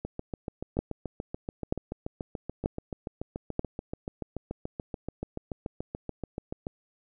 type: two click trains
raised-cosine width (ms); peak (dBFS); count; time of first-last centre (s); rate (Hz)
2; -12 / -20; 4 / 47; 0.79-3.594 / 0.05-6.669; 1.07 / 6.95
effects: none